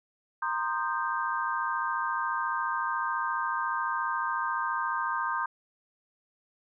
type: chord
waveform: sine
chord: C minor seventh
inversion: third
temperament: equal with one note detuned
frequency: 932.3 / 1046.5 / 1225.2 / 1568 Hz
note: Bb5 / C6 / Eb6 / G6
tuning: 0 / 0 / -27 / 0 cents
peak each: -33 dBFS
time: 0.42-5.46 s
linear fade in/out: 5 ms
effects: none